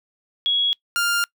sine / sawtooth tone pair in turn, 3332 / 1400.9 Hz, G#7 / F6, +5 / +5 cents, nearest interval octave + minor third, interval 1500 cents, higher first, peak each -17 / -15 dBFS, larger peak second, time 0.46-0.73 / 0.96-1.24 s, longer second, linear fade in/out 0 ms, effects noise-tail reverb RT60 0.1 s tail -24 dB re dry

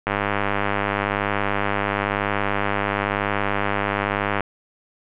click train, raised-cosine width 0.5 ms, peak -6 dBFS, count 439, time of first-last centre 0.07-4.407 s, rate 101 Hz, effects resampled to 8000 Hz + 8-bit

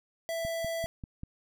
square tone, 662 Hz, E5, 7 cents sharp, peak -32 dBFS, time 0.29-0.86 s, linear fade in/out 0 ms
click train, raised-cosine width 5 ms, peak -27 dBFS, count 5, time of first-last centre 0.45-1.234 s, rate 5.1 Hz
effects none

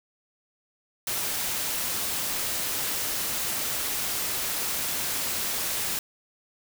white noise, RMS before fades -29 dBFS, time 1.07-5.99 s, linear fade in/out 2 ms, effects none

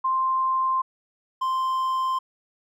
sine / triangle tone pair in turn, 1048 / 1044.3 Hz, C6 / C6, +2 / -4 cents, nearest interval unison, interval 6 cents, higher first, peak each -20 dBFS, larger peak neither, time 0.04-0.82 / 1.41-2.19 s, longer neither, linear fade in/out 10 ms, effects none

